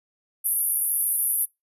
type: band-pass noise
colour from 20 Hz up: pink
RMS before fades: -24 dBFS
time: 0.44-1.46 s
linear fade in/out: 20 ms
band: 10000 to 13000 Hz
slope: 96 dB/octave
effects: noise-tail reverb RT60 0.2 s tail -26 dB re dry + resampled to 32000 Hz